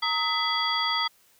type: tone cluster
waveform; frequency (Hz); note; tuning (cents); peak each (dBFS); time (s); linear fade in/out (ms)
sine; 924 / 1270 / 2001 / 3342 / 4682; A#5 / D#6 / B6 / G#7 / D8; -16 / +35 / +22 / +10 / -6; -31 / -29 / -31 / -28 / -31; 0.02-1.08; 10
effects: white hiss -61 dBFS RMS until 1.39 s